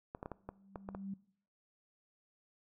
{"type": "clicks", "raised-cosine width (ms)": 1, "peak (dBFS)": -28, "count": 8, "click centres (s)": [0.149, 0.229, 0.259, 0.317, 0.49, 0.758, 0.889, 0.949]}
{"type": "tone with exponential growth", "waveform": "sine", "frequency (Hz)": 195.5, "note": "G3", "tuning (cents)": -4, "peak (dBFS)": -38, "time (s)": [0.31, 1.14], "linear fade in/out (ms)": 5, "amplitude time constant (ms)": 180}
{"effects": ["noise-tail reverb RT60 0.6 s tail -20 dB re dry"]}